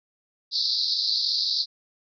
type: band-pass noise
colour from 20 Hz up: white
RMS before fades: -25 dBFS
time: 0.51-1.66 s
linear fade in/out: 50 ms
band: 3900 to 5000 Hz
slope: 96 dB/octave
effects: none